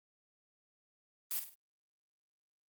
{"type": "noise with echo", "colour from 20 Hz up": "blue", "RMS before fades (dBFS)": -36, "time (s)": [1.31, 1.39], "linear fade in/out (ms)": 0, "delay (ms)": 51, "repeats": 3, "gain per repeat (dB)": -8, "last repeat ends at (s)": 1.543, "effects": ["Opus 32 kbps"]}